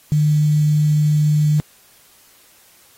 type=tone with quantisation; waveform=sine; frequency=150.6 Hz; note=D3; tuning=44 cents sharp; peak=-12 dBFS; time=0.12-1.6 s; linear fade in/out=0 ms; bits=6; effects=white hiss -51 dBFS RMS until 2.97 s + AAC 48 kbps